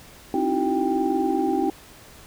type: tone cluster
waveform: sine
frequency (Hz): 265.4 / 309.9 / 330.7 / 379.2 / 790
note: C4 / D#4 / E4 / F#4 / G5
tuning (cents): +25 / -7 / +6 / +43 / +13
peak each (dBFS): -26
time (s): 0.34-1.7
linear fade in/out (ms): 2
effects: tanh soft clip ceiling -8 dBFS + pink hiss -47 dBFS RMS until 2.26 s